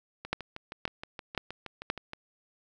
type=two click trains; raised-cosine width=0.3 ms; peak=-12 / -23 dBFS; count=4 / 13; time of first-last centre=0.33-1.901 / 0.25-2.134 s; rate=1.91 / 6.37 Hz; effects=none